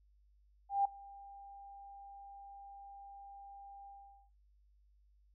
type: tone with ADSR envelope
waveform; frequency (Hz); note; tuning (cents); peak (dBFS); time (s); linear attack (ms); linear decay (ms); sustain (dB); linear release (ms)
sine; 797; G5; +28; -26; 0.69-4.3; 160; 6; -24; 430
effects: noise-tail reverb RT60 0.3 s tail -21 dB re dry + added 50 Hz sine -65 dBFS peak until 5.34 s